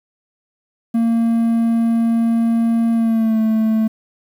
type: tone with pitch glide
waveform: triangle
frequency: 229.8 to 220.3 Hz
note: A#3 to A3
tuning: -25 to +2 cents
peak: -11 dBFS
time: 0.94-3.88 s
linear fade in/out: 10 ms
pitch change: -73 cents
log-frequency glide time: 2.93-3.39 s
effects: 8-bit